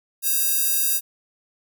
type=tone with high-pass filter; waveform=square; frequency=536 Hz; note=C5; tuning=42 cents sharp; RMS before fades=-21 dBFS; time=0.22-1.01 s; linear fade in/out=50 ms; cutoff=11000 Hz; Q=0.6; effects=none